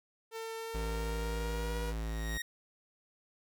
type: tone with pitch glide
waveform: sawtooth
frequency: 450.4 to 479.9 Hz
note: A4 to B4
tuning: +40 to -50 cents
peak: -35 dBFS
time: 0.31-1.94 s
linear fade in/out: 50 ms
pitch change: +110 cents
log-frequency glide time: 0.58-1.78 s
type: tone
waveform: square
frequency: 55 Hz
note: A1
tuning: in tune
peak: -35 dBFS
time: 0.74-2.38 s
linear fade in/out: 10 ms
type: tone with exponential growth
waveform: sawtooth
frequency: 1875 Hz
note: A#6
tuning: 10 cents sharp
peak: -31 dBFS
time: 1.77-2.42 s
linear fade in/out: 5 ms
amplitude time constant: 140 ms
effects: none